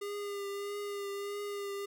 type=tone with vibrato; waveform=square; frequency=404.4 Hz; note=G#4; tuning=46 cents flat; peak=-37 dBFS; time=0.01-1.86 s; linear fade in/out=10 ms; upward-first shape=triangle; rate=1.6 Hz; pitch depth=27 cents each way; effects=none